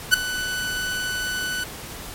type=tone with ADSR envelope; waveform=sawtooth; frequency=1493 Hz; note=F#6; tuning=15 cents sharp; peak=-5 dBFS; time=0.11-1.64 s; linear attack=29 ms; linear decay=5 ms; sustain=-16 dB; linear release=6 ms; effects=pink hiss -36 dBFS RMS until 2.14 s + MP3 64 kbps